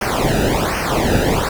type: noise with flanger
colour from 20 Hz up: brown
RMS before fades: -17 dBFS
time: 0.01-1.49 s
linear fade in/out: 5 ms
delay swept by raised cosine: 0.26 to 0.94 ms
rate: 1.3 Hz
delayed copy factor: -0.9
effects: none